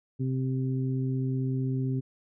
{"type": "harmonic tone", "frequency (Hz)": 130.81, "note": "C3", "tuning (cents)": 0, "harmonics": [1, 2, 3], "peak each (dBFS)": [-27, -32, -39], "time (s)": [0.19, 2.01], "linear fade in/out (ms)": 20, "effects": []}